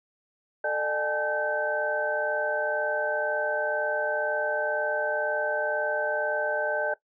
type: tone cluster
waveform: sine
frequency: 442.9 / 601 / 796 / 858 / 1544 Hz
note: A4 / D5 / G5 / A5 / G6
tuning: +11 / +40 / +26 / -44 / -27 cents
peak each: -34 / -28 / -37 / -35 / -29 dBFS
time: 0.64-6.94 s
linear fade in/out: 5 ms
effects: noise-tail reverb RT60 0.1 s tail -18 dB re dry